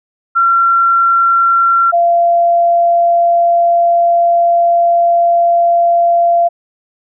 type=tone pair in turn; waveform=sine; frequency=1365 / 687 Hz; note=F6 / F5; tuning=-40 / -29 cents; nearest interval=octave; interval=1189 cents; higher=first; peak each=-7 dBFS; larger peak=neither; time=0.35-1.92 / 1.92-6.49 s; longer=second; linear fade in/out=20 ms; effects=none